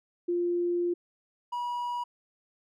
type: tone pair in turn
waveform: sine / triangle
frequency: 349.2 / 967.9 Hz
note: F4 / B5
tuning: 0 / -35 cents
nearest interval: octave + tritone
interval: 1765 cents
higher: second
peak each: -25 / -28 dBFS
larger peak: first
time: 0.28-0.94 / 1.52-2.04 s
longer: first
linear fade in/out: 10 ms
effects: none